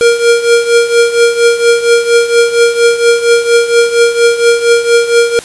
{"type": "tone with tremolo", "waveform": "square", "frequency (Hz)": 469.9, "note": "A#4", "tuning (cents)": 14, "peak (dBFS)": -3, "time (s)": [0.01, 5.39], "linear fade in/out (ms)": 0, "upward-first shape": "triangle", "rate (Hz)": 4.3, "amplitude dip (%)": 80, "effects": ["white hiss -29 dBFS RMS until 5.44 s", "resampled to 24000 Hz"]}